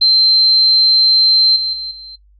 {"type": "tone with level steps", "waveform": "sine", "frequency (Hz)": 4119, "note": "C8", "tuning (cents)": -28, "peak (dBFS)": [-8, -16, -22, -31], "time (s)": [0.01, 2.16], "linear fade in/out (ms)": 10, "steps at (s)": [1.56, 1.73, 1.91], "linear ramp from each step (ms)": 2, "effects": ["noise-tail reverb RT60 0.1 s tail -19 dB re dry", "added 50 Hz sine -46 dBFS peak until 2.39 s"]}